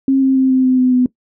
sine tone with pitch steps, 268.9 / 265.8 / 262.8 / 259.7 / 256.8 / 253.8 / 250.9 Hz, C4 / C4 / C4 / C4 / C4 / B3 / B3, +47 / +27 / +8 / -13 / -32 / +47 / +28 cents, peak -9 dBFS, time 0.08-1.06 s, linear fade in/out 2 ms, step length 140 ms, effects noise-tail reverb RT60 0.1 s tail -19 dB re dry

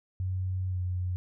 sine tone with pitch glide, 92.9 to 90.67 Hz, F#2 to F#2, +7 to -35 cents, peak -28 dBFS, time 0.2-1.16 s, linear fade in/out 0 ms, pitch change -42 cents, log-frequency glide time 0.69-0.78 s, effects none

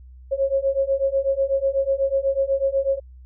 sine beating tone pair, 540 / 548.1 Hz, C#5 / C#5, -45 / -20 cents, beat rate 8.1 Hz, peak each -22 / -21 dBFS, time 0.31-3 s, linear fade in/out 20 ms, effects added 63 Hz sine -41 dBFS peak until 3.25 s

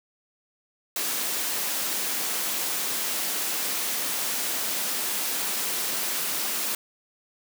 white high-pass noise, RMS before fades -28 dBFS, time 0.96-6.75 s, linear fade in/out 2 ms, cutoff 180 Hz, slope 24 dB/octave, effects none

